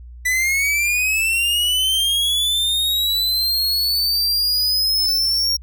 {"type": "linear sweep", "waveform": "45% pulse", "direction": "up", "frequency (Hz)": [1975.5, 5588], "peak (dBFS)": -16, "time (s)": [0.25, 5.57], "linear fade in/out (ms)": 10, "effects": ["added 60 Hz sine -35 dBFS peak until 5.62 s"]}